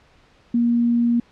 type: tone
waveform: sine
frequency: 236.6 Hz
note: A#3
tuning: 26 cents sharp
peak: -15 dBFS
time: 0.54-1.2 s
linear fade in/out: 5 ms
effects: pink hiss -55 dBFS RMS until 1.31 s + low-pass 4000 Hz 12 dB/octave